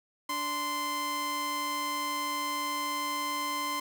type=tone pair together; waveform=sawtooth; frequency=291.7 / 1039.5 Hz; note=D4 / C6; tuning=-12 / -12 cents; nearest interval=octave + minor seventh; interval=2200 cents; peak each=-36 / -27 dBFS; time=0.29-3.8 s; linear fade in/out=5 ms; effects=none